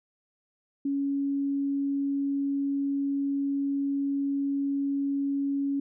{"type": "tone", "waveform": "sine", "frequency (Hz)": 278.9, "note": "C#4", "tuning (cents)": 11, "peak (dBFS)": -25, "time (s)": [0.85, 5.8], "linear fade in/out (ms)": 5, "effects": []}